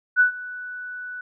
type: tone with ADSR envelope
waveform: sine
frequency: 1485 Hz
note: F#6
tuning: 6 cents sharp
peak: -11 dBFS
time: 0.16-1.21 s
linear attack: 42 ms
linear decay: 110 ms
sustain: -20 dB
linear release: 3 ms
effects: none